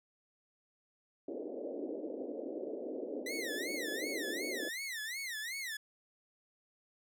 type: band-pass noise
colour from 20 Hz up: pink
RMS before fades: -41 dBFS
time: 1.28-4.69 s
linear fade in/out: 5 ms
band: 270 to 580 Hz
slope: 48 dB/octave
type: tone with vibrato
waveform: sawtooth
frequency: 1945 Hz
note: B6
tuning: 27 cents flat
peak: -35 dBFS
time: 3.26-5.77 s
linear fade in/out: 5 ms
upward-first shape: sine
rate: 2.7 Hz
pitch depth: 230 cents each way
effects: none